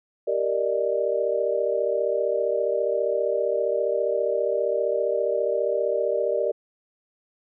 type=chord; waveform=sine; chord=Eb major seventh; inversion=first; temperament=equal; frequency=392 / 466.2 / 587.3 / 622.3 Hz; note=G4 / Bb4 / D5 / Eb5; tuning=0 / 0 / 0 / 0 cents; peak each=-28 / -26 / -25 / -29 dBFS; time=0.27-6.52 s; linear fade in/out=10 ms; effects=none